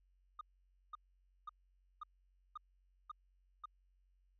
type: tone bursts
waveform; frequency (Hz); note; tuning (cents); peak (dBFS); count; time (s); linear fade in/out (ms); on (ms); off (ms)
sine; 1226; D#6; -26; -40; 7; 0.39-3.657; 5; 21; 520
effects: tanh soft clip ceiling -42 dBFS + added 46 Hz sine -70 dBFS peak until 4.39 s